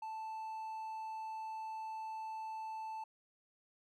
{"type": "tone", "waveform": "triangle", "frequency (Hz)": 880, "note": "A5", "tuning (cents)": 0, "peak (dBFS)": -39, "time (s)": [0.02, 3.04], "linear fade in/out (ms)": 5, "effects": []}